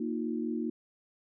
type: chord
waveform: sine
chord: Bb suspended fourth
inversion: none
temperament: equal with one note detuned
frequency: 233.1 / 311.1 / 355.9 Hz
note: Bb3 / Eb4 / F4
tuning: 0 / 0 / +33 cents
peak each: -33 / -35 / -37 dBFS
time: 0-0.7 s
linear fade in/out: 5 ms
effects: none